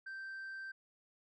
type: tone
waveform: sine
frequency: 1563 Hz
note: G6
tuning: 6 cents flat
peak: -40 dBFS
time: 0.06-0.72 s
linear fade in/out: 10 ms
effects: tanh soft clip ceiling -42 dBFS